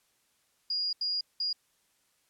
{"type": "tone bursts at uneven times", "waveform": "sine", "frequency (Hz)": 4858, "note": "D#8", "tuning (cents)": -42, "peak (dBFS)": -28, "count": 3, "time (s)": [[0.7, 0.93], [1.01, 1.21], [1.4, 1.53]], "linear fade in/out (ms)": 5, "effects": ["white hiss -71 dBFS RMS until 2.29 s", "low-pass 12000 Hz 12 dB/octave"]}